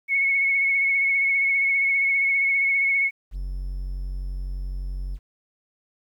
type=tone with vibrato; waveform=sine; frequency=2200 Hz; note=C#7; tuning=14 cents flat; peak=-18 dBFS; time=0.08-3.11 s; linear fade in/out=50 ms; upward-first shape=sine; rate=15 Hz; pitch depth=24 cents each way
type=tone; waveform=triangle; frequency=45.88 Hz; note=F#1; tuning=14 cents flat; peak=-25 dBFS; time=3.31-5.19 s; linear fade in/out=50 ms
effects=10-bit